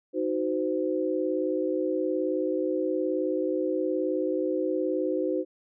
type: chord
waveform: sine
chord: C diminished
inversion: first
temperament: equal with one note detuned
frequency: 311.1 / 370 / 513.4 Hz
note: Eb4 / Gb4 / C5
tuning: 0 / 0 / -33 cents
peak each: -29 dBFS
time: 0.13-5.45 s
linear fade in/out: 50 ms
effects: none